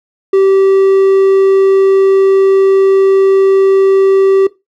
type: tone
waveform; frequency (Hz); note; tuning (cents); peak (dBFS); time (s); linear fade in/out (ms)
triangle; 387.5; G4; -20; -3; 0.33-4.47; 5
effects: noise-tail reverb RT60 0.2 s tail -18 dB re dry